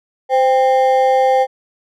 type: ring-modulated tone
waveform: triangle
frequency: 656 Hz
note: E5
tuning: 9 cents flat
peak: -5 dBFS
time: 0.29-1.47 s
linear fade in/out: 50 ms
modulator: 137 Hz
effects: none